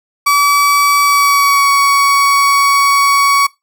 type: tone with pitch glide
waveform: 35% pulse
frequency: 1145 to 1122.7 Hz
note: D6 to C#6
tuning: -44 to +22 cents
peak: -6 dBFS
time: 0.26-3.47 s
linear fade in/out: 10 ms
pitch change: -34 cents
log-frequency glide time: 1.04-1.67 s
effects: noise-tail reverb RT60 0.2 s tail -21 dB re dry